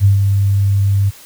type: tone with ADSR envelope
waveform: sine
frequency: 99.2 Hz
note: G2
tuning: 21 cents sharp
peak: -5 dBFS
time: 0-1.11 s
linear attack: 46 ms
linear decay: 130 ms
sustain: -5 dB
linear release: 26 ms
effects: white hiss -40 dBFS RMS until 1.25 s